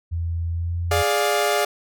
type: tone with pitch glide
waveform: sine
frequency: 84 to 86.11 Hz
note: E2 to F2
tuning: +33 to -24 cents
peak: -22 dBFS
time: 0.11-1.03 s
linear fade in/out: 20 ms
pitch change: +43 cents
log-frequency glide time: 0.5-0.79 s
type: chord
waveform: sawtooth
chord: D diminished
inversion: second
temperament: equal with one note detuned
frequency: 415.3 / 587.3 / 703.3 Hz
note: Ab4 / D5 / F5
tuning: 0 / 0 / +12 cents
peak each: -19 dBFS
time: 0.91-1.65 s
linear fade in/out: 5 ms
effects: none